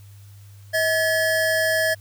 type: tone pair together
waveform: square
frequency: 640 / 1708.6 Hz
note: D#5 / G#6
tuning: +49 / +49 cents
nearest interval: octave + perfect fourth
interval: 1700 cents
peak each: -22 dBFS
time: 0.73-1.95 s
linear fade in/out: 20 ms
effects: added 100 Hz sine -42 dBFS peak until 2 s + white hiss -56 dBFS RMS until 2 s